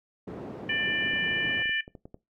white band-pass noise, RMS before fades -39 dBFS, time 0.27-1.63 s, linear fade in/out 10 ms, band 130 to 370 Hz, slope 12 dB/octave
harmonic tone, 593 Hz, D5, 17 cents sharp, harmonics 3 / 4 / 5, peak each -28 / -31 / -32 dBFS, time 0.69-1.81 s, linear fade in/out 5 ms
clicks, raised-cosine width 2 ms, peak -30 dBFS, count 9, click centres 1.14 / 1.316 / 1.453 / 1.657 / 1.694 / 1.879 / 1.952 / 2.055 / 2.144 s
effects noise-tail reverb RT60 0.2 s tail -19 dB re dry

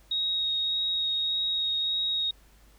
sine tone with vibrato, 3766 Hz, A#7, 17 cents sharp, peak -25 dBFS, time 0.11-2.31 s, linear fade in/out 5 ms, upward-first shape sine, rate 1.7 Hz, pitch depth 9 cents each way, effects added 50 Hz sine -56 dBFS peak until 2.78 s + pink hiss -61 dBFS RMS until 2.78 s

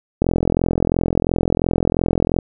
click train, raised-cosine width 2 ms, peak -3 dBFS, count 94, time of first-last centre 0.22-2.388 s, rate 42.9 Hz, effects none

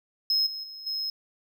triangle tone with level steps, 5150 Hz, E8, 41 cents flat, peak -20 / -32 / -38 / -27 dBFS, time 0.3-1.1 s, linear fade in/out 2 ms, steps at 0.46 / 0.63 / 0.86 s, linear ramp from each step 10 ms, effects none

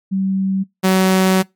sine / sawtooth tone pair in turn, 192.1 / 188.15 Hz, G3 / F#3, -35 / +29 cents, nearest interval unison, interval 36 cents, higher first, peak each -15 / -7 dBFS, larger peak second, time 0.11-0.64 / 0.83-1.43 s, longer second, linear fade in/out 20 ms, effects noise-tail reverb RT60 0.2 s tail -24 dB re dry + MP3 96 kbps

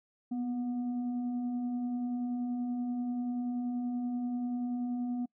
sine tone with frequency modulation, 245.7 Hz, B3, 9 cents flat, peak -31 dBFS, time 0.31-5.26 s, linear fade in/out 10 ms, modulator 481 Hz, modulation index 0.29, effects noise-tail reverb RT60 0.1 s tail -25 dB re dry

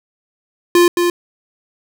square tone with echo, 349.2 Hz, F4, in tune, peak -8 dBFS, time 0.75-0.88 s, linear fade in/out 2 ms, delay 220 ms, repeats 1, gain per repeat -5 dB, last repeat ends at 1.1 s, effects none

